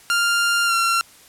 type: tone with pitch glide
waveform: sawtooth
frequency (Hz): 1396.9 to 1366.6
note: F6 to F6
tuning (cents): 0 to -38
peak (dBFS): -13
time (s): 0.1-1.01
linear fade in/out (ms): 0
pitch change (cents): -38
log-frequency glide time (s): 0.66-0.73
effects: white hiss -48 dBFS RMS until 1.28 s + low-pass 12000 Hz 12 dB/octave